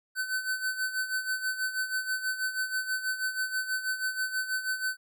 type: tone with tremolo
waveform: square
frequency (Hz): 1520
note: F#6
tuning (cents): +46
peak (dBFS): -27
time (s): 0.15-4.97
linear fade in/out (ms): 50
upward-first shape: sine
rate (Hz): 6.2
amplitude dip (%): 70
effects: none